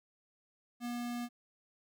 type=tone; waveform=square; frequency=240.6 Hz; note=B3; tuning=45 cents flat; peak=-37 dBFS; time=0.8-1.29 s; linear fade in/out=50 ms; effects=none